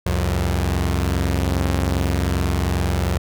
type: tone pair together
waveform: sawtooth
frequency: 67.35 / 89.9 Hz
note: C#2 / F#2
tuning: -49 / -49 cents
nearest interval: perfect fourth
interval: 500 cents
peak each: -17 dBFS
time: 0.06-3.18 s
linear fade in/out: 5 ms
effects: none